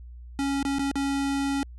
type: tone with dropouts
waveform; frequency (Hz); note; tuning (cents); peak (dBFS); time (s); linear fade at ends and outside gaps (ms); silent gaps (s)
square; 277.2; C#4; 0; -25; 0.39-1.63; 0; 0.628-0.651 / 0.785-0.794 / 0.914-0.956
effects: added 60 Hz sine -40 dBFS peak until 1.78 s + resampled to 24000 Hz